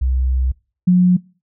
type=tone pair in turn; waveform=sine; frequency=64.3 / 180.4 Hz; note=C2 / F#3; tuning=-30 / -44 cents; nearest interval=octave + tritone; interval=1786 cents; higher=second; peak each=-14 / -8 dBFS; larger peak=second; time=0.01-0.52 / 0.87-1.17 s; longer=first; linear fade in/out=10 ms; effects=noise-tail reverb RT60 0.4 s tail -25 dB re dry